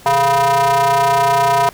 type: ring-modulated tone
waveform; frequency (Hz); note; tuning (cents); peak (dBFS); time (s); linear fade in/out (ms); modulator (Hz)
square; 141.5; C#3; +36; -9; 0.06-1.69; 0; 834
effects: pink hiss -41 dBFS RMS until 1.73 s